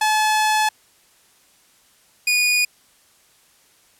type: tone pair in turn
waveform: sawtooth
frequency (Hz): 860 / 2458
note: A5 / D#7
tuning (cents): -40 / -22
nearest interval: octave + tritone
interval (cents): 1818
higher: second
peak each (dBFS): -12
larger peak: neither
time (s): 0.01-0.69 / 2.27-2.65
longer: first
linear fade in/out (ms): 5
effects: white hiss -56 dBFS RMS until 3.99 s + low-pass 12000 Hz 12 dB/octave